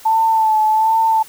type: tone with vibrato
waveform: sine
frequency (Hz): 880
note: A5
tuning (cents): 0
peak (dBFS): -11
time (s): 0.05-1.23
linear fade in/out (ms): 10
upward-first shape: sine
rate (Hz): 1.3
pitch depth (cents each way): 34
effects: white hiss -41 dBFS RMS until 1.28 s